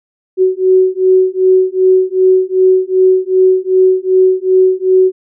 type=beating tone pair; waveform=sine; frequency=372.4 / 375 Hz; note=F#4 / F#4; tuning=+11 / +23 cents; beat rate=2.6 Hz; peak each=-10 dBFS; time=0.37-5.12 s; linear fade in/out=50 ms; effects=none

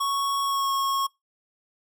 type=tone with pitch glide; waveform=square; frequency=1108.7 to 1093.4 Hz; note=C#6 to C#6; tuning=0 to -24 cents; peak=-24 dBFS; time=0-1.07 s; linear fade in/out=10 ms; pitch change=-24 cents; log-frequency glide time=0.43-0.71 s; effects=noise-tail reverb RT60 0.2 s tail -24 dB re dry

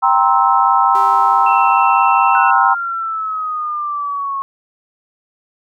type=chord; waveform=sine; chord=C dominant seventh; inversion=second; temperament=just; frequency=784.9 / 941.9 / 1046.5 / 1308.1 Hz; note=G5 / Bb5 / C6 / E6; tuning=+2 / +18 / 0 / -14 cents; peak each=-15 dBFS; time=0.02-2.75 s; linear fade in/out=20 ms
type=tone with exponential decay; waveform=sawtooth; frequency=392 Hz; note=G4; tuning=in tune; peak=-24 dBFS; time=0.95-2.89 s; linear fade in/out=0 ms; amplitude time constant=420 ms
type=tone; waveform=sine; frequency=2692 Hz; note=E7; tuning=36 cents sharp; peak=-22 dBFS; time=1.46-2.51 s; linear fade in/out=5 ms
type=exponential sweep; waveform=sine; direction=down; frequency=1480 to 1090 Hz; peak=-18 dBFS; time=2.35-4.42 s; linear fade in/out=0 ms
effects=none

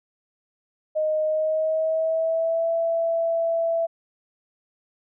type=tone with pitch glide; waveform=sine; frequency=620 to 664.5 Hz; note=D#5 to E5; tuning=-6 to +14 cents; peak=-20 dBFS; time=0.95-3.87 s; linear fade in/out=20 ms; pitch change=+120 cents; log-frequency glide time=1.25-2.7 s; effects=none

